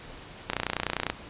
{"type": "click train", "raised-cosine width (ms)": 0.3, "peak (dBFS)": -10, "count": 19, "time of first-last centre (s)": [0.5, 1.1], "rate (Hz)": 30, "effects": ["pink hiss -45 dBFS RMS until 1.29 s", "resampled to 8000 Hz"]}